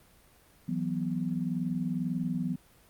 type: chord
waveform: sine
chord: E suspended second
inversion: none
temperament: equal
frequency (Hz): 164.81 / 185 / 246.9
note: E3 / F#3 / B3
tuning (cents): 0 / 0 / 0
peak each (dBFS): -33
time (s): 0.68-2.56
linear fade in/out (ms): 10
effects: pink hiss -60 dBFS RMS until 2.89 s + Opus 32 kbps